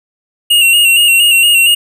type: tone with vibrato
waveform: square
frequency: 2794 Hz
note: F7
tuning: in tune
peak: -6 dBFS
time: 0.5-1.75 s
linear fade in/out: 10 ms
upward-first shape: square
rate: 4.3 Hz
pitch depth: 39 cents each way
effects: none